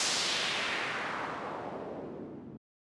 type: noise with low-pass filter sweep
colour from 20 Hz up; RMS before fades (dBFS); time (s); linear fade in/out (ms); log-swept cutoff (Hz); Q
white; -35; 0-2.57; 2; 6300 to 230; 1.4
effects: high-pass 150 Hz 12 dB/octave + resampled to 24000 Hz